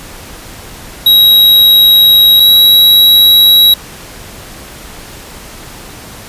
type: tone pair in turn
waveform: square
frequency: 3835 / 3868 Hz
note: A#7 / B7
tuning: +48 / -37 cents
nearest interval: unison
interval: 15 cents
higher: second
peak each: -3 dBFS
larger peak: neither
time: 1.06-2.4 / 2.4-3.74 s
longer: neither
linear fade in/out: 5 ms
effects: pink hiss -30 dBFS RMS until 6.28 s + resampled to 32000 Hz